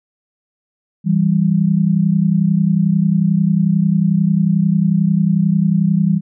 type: tone pair together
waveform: sine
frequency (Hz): 164.82 / 196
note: E3 / G3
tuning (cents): 0 / 0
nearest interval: minor third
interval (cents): 300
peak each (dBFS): -14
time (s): 1.04-6.21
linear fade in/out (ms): 50
effects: none